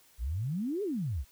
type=exponential two-way sweep; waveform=sine; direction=up then down; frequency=51.3 to 434.8 to 55.9 Hz; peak=-30 dBFS; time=0.18-1.25 s; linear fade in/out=50 ms; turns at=0.83 s; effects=white hiss -62 dBFS RMS until 1.31 s